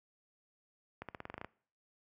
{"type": "accelerating click train", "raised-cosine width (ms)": 0.5, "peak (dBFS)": -27, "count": 10, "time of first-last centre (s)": [1.02, 1.446], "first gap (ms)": 67, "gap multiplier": 0.91, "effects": ["noise-tail reverb RT60 0.5 s tail -22 dB re dry", "high-pass 60 Hz 12 dB/octave"]}